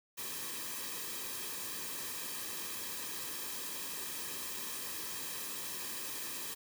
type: noise with comb filter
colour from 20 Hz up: white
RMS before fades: -41 dBFS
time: 0.17-6.55 s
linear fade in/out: 20 ms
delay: 1.4 ms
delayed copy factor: -0.65
effects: none